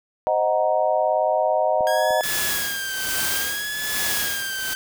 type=chord; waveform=sine; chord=C half-diminished seventh; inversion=none; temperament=equal with one note detuned; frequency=523.3 / 622.3 / 740 / 936.6 Hz; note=C5 / Eb5 / Gb5 / Bb5; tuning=0 / 0 / 0 / +8 cents; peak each=-26 / -20 / -23 / -26 dBFS; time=0.27-2.21 s; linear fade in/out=0 ms
type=clicks; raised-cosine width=2 ms; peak=-23 / -27 dBFS; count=2; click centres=1.808 / 2.107 s
type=tone with vibrato; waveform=sawtooth; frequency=1629 Hz; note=G#6; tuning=34 cents flat; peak=-23 dBFS; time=1.87-4.75 s; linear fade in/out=0 ms; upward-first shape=sine; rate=0.62 Hz; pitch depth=87 cents each way
type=noise with tremolo; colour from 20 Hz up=white; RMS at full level=-24 dBFS; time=2.23-4.74 s; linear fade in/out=5 ms; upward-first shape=sine; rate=1.2 Hz; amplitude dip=75%
effects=none